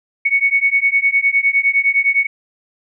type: beating tone pair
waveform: sine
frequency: 2217 / 2226.8 Hz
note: C#7 / C#7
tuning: 0 / +7 cents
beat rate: 9.8 Hz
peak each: -15 dBFS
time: 0.25-2.27 s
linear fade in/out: 10 ms
effects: none